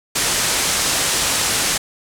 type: low-pass noise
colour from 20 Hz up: white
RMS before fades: -19 dBFS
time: 0.15-1.78 s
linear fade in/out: 10 ms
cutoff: 9700 Hz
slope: 24 dB/octave
effects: none